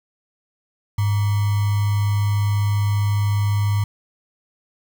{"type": "tone with sample-and-hold", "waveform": "sine", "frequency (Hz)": 102.3, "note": "G#2", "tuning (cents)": -26, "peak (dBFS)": -16, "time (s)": [0.98, 3.84], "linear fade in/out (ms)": 5, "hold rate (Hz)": 1050, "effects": []}